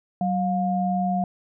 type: tone pair together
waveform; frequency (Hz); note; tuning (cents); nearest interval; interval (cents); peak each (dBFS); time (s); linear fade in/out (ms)
sine; 188.6 / 709.8; F#3 / F5; +33 / +28; octave + major seventh; 2295; -23 / -24; 0.21-1.24; 2
effects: none